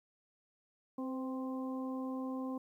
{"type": "harmonic tone with a mistuned harmonic", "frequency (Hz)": 261.6, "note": "C4", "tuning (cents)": 0, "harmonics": [1, 2, 3, 4], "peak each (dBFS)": [-37, -45, -51, -48], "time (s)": [0.98, 2.58], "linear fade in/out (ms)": 5, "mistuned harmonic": 2, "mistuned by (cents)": -24, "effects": ["12-bit"]}